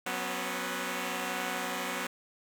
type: chord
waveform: 5% pulse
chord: F# suspended fourth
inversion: none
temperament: equal with one note detuned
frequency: 185 / 246.9 / 271.5 Hz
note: F#3 / B3 / C#4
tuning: 0 / 0 / -36 cents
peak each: -26 / -24 / -27 dBFS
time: 0.06-2.07 s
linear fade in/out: 5 ms
effects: none